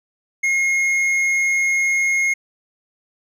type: tone with hard clipping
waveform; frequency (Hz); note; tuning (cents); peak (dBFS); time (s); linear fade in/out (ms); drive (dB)
triangle; 2151; C7; +47; -17; 0.43-2.34; 10; 9
effects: none